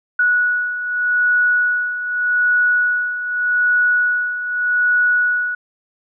sine beating tone pair, 1466 / 1466.83 Hz, F#6 / F#6, -16 / -15 cents, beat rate 0.83 Hz, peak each -21 / -15 dBFS, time 0.19-5.55 s, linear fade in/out 5 ms, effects none

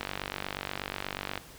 click train, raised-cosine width 0.3 ms, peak -16 dBFS, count 67, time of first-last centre 0.01-1.376 s, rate 48.3 Hz, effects pink hiss -50 dBFS RMS until 1.58 s

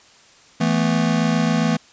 square chord, E suspended fourth, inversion none, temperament just, 164.81 / 219.8 / 247.2 Hz, E3 / A3 / B3, 0 / -2 / +2 cents, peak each -21 / -21 / -23 dBFS, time 0.6-1.77 s, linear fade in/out 10 ms, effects white hiss -50 dBFS RMS until 1.92 s + resampled to 16000 Hz

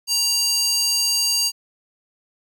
square tone with high-pass filter, 937 Hz, A#5, 9 cents sharp, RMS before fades -20 dBFS, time 0.07-1.52 s, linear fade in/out 50 ms, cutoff 5100 Hz, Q 2.9, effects none

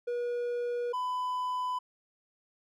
triangle tone pair in turn, 482.4 / 1001.7 Hz, B4 / B5, -41 / +24 cents, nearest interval octave + minor second, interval 1265 cents, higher second, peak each -28 dBFS, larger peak neither, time 0.07-0.93 / 0.93-1.79 s, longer neither, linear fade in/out 10 ms, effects none

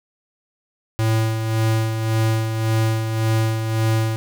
square tone with tremolo, 111.3 Hz, A2, 20 cents sharp, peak -16 dBFS, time 0.99-4.16 s, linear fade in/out 0 ms, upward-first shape sine, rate 1.8 Hz, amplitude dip 50%, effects none

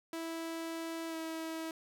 sawtooth tone with pitch glide, 328.5 to 323.4 Hz, E4 to E4, -6 to -33 cents, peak -34 dBFS, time 0.13-1.71 s, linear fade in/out 2 ms, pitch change -27 cents, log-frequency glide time 1.08-1.16 s, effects none

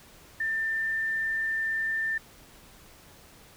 sine tone, 1789 Hz, A6, 28 cents sharp, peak -26 dBFS, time 0.4-2.18 s, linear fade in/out 5 ms, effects pink hiss -53 dBFS RMS until 3.56 s

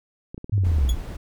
clicks, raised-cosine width 3 ms, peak -22 dBFS, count 10, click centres 0.345 / 0.379 / 0.444 / 0.496 / 0.58 / 0.636 / 0.668 / 0.718 / 0.785 / 0.85 s
sine linear sweep, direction down, 107.2 to 53 Hz, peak -17 dBFS, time 0.52-0.95 s, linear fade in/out 10 ms
brown noise, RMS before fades -31 dBFS, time 0.64-1.17 s, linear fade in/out 10 ms
sawtooth tone with exponential decay, 3372 Hz, G#7, 26 cents sharp, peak -23 dBFS, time 0.89-0.97 s, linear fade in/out 2 ms, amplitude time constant 16 ms
effects none

